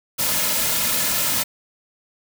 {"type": "noise with comb filter", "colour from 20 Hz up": "white", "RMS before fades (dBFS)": -21, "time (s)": [0.18, 1.44], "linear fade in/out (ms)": 20, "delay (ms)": 2.6, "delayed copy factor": -0.6, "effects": []}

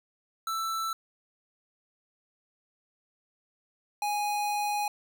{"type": "tone pair in turn", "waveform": "square", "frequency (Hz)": [1326, 828.8], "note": ["E6", "G#5"], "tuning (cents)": [10, -4], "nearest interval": "minor sixth", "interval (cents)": 814, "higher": "first", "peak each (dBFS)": [-30, -28], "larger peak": "second", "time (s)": [[0.47, 0.93], [4.02, 4.88]], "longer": "second", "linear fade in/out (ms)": 2, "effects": []}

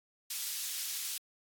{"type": "high-pass noise", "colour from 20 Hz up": "pink", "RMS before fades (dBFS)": -38, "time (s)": [0.3, 1.18], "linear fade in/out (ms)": 5, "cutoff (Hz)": 4100, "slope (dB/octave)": 12, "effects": ["AAC 64 kbps"]}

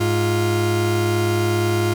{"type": "tone pair together", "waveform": "40% pulse", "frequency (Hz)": [103.9, 349.5], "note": ["G#2", "F4"], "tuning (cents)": [1, 1], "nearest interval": "octave + major sixth", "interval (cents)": 2100, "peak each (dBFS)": -19, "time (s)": [0, 1.94], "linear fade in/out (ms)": 10, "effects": []}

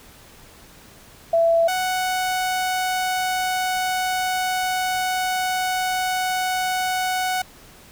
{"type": "tone pair in turn", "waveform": ["sine", "sawtooth"], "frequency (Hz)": [667, 740.9], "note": ["E5", "F#5"], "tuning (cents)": [20, 2], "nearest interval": "major second", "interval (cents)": 182, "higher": "second", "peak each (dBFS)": [-14, -17], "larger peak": "first", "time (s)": [[1.33, 1.68], [1.68, 7.42]], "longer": "second", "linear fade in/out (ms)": 5, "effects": ["pink hiss -47 dBFS RMS until 7.91 s"]}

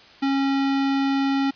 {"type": "tone", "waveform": "square", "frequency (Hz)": 273.7, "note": "C#4", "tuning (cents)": -22, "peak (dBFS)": -20, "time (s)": [0.22, 1.51], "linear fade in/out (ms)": 10, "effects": ["white hiss -48 dBFS RMS until 1.55 s", "resampled to 11025 Hz"]}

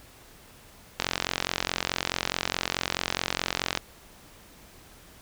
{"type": "click train", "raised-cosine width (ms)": 0.2, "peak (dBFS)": -7, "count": 125, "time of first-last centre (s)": [1, 3.774], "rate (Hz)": 44.7, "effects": ["pink hiss -52 dBFS RMS until 5.21 s"]}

